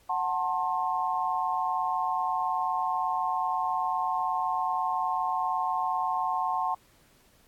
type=chord; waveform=sine; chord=F# diminished; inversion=none; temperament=just; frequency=740 / 888 / 1065.6 Hz; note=F#5 / A5 / C6; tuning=0 / +16 / +31 cents; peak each=-30 dBFS; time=0.09-6.75 s; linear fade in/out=10 ms; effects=pink hiss -62 dBFS RMS until 7.47 s + AAC 64 kbps